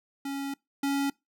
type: tone pair in turn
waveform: square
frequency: 277.2 / 278.8 Hz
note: C#4 / C#4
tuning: 0 / +10 cents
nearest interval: unison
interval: 10 cents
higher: second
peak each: -32 / -26 dBFS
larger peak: second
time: 0.25-0.54 / 0.83-1.1 s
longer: first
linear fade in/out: 5 ms
effects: noise-tail reverb RT60 0.2 s tail -24 dB re dry